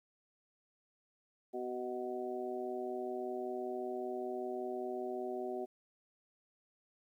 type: harmonic tone with a mistuned harmonic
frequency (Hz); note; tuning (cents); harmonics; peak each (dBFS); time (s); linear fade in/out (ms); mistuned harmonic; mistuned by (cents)
125.2; B2; +24; 2 / 3 / 4 / 5 / 6; -46 / -39 / -53 / -44 / -45; 1.53-5.66; 20; 6; -24
effects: 12-bit